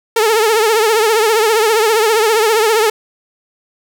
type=tone with vibrato; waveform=sawtooth; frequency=440 Hz; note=A4; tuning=in tune; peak=-6 dBFS; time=0.16-2.9 s; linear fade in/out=5 ms; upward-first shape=triangle; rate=15 Hz; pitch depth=110 cents each way; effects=none